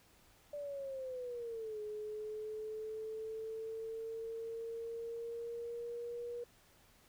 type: linear two-way sweep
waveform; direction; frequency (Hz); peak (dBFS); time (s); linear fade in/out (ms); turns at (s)
sine; down then up; 587.3 to 422.4 to 479.5; -40; 0.53-6.44; 5; 1.8
effects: pink hiss -66 dBFS RMS until 7.08 s